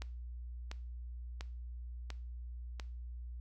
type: click train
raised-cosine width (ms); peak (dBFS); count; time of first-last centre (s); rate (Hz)
0.2; -26; 5; 0.02-2.798; 1.44
effects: noise-tail reverb RT60 0.4 s tail -18 dB re dry + added 60 Hz sine -42 dBFS peak until 3.4 s